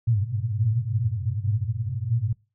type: band-pass noise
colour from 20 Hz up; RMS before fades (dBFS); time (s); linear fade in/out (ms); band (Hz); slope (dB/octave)
pink; -25; 0.07-2.33; 5; 100 to 120; 96
effects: noise-tail reverb RT60 0.3 s tail -24 dB re dry